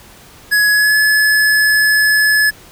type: tone with pitch glide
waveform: square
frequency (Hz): 1682 to 1713.4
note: G#6 to A6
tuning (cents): +22 to -46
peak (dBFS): -10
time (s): 0.51-2.51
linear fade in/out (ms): 20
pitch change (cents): +32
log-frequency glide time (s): 0.71-0.97
effects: pink hiss -41 dBFS RMS until 2.71 s